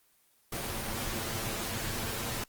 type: noise with comb filter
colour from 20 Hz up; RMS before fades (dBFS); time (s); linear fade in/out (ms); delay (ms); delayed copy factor
pink; -35; 0.52-2.44; 5; 8.9; +0.6
effects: white hiss -67 dBFS RMS until 2.48 s + Opus 24 kbps